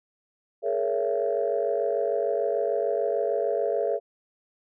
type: chord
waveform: sine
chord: A# half-diminished seventh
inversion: third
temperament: just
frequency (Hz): 419.5 / 466.2 / 559.4 / 671.3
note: G#4 / A#4 / C#5 / E5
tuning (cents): +17 / 0 / +16 / +31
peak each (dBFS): -28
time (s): 0.62-4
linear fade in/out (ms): 50
effects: tanh soft clip ceiling -14 dBFS